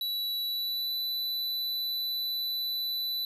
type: tone with pitch glide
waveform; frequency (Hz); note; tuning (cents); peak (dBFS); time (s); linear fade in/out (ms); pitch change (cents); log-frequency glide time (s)
square; 3934 to 3982; B7 to B7; -7 to +14; -30; 0.01-3.25; 2; +21; 0.46-0.95
effects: none